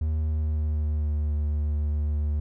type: tone with pitch glide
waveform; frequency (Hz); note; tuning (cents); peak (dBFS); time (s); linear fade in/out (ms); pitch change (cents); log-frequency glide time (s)
triangle; 77.78 to 74.4; D#2 to D2; 0 to +23; -21; 0.01-2.4; 5; -77; 0.17-1.31
effects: none